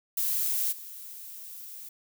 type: noise with level steps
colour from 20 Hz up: violet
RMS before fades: -28 / -43 dBFS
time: 0.17-1.89 s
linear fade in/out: 5 ms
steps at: 0.71 s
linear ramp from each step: 20 ms
effects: none